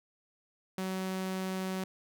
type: tone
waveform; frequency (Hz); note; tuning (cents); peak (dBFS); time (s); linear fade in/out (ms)
sawtooth; 188.1; F#3; +29; -29; 0.78-1.84; 2
effects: none